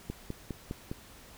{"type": "click train", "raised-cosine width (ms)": 3, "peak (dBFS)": -22, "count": 5, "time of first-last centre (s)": [0.1, 0.915], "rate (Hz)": 4.91, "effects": ["pink hiss -53 dBFS RMS until 1.37 s"]}